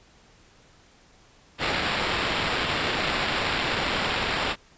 white noise with sample-and-hold, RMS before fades -26 dBFS, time 1.58-4.56 s, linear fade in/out 50 ms, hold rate 6300 Hz, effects pink hiss -56 dBFS RMS until 4.77 s + resampled to 16000 Hz

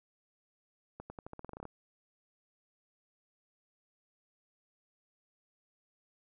accelerating click train, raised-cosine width 1 ms, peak -30 dBFS, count 13, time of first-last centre 1-1.654 s, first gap 100 ms, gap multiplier 0.88, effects none

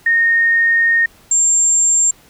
sine tone pair in turn, 1846 / 7384 Hz, A#6 / A#8, -17 / -17 cents, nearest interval 2 octaves, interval 2400 cents, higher second, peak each -10 dBFS, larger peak neither, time 0.06-1.06 / 1.31-2.11 s, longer first, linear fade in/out 5 ms, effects pink hiss -48 dBFS RMS until 2.29 s

